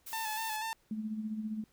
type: noise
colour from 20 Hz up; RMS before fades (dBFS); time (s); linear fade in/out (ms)
blue; -44; 0.06-0.57; 10
type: tone with vibrato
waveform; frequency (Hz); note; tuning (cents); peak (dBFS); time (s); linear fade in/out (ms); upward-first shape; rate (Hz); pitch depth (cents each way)
sawtooth; 880; A5; 0; -31; 0.13-0.73; 0; square; 4.1; 33
type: tone with tremolo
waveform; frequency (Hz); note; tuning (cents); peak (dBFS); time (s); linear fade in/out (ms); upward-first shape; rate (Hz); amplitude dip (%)
sine; 216.3; A3; -29; -32; 0.91-1.64; 2; sine; 15; 55
effects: pink hiss -70 dBFS RMS until 1.72 s